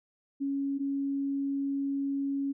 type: tone pair in turn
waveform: sine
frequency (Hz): 277.2 / 277.2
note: C#4 / C#4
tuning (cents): 0 / 0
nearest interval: unison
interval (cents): 0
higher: neither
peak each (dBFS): -28 / -28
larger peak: neither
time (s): 0.4-0.79 / 0.79-2.53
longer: second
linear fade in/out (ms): 20
effects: none